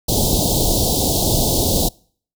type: band-stop noise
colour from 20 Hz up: pink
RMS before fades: -17 dBFS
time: 0.08-1.89 s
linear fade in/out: 10 ms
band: 810 to 3500 Hz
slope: 48 dB/octave
effects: noise-tail reverb RT60 0.5 s tail -25 dB re dry